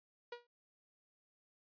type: tone with exponential decay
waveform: sawtooth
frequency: 480 Hz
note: B4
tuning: 49 cents flat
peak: -37 dBFS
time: 0.32-0.47 s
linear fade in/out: 5 ms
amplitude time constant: 31 ms
effects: resampled to 11025 Hz